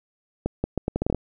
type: accelerating click train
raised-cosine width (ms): 2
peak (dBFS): -10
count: 10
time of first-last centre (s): 0.46-1.147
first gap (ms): 180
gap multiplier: 0.76
effects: none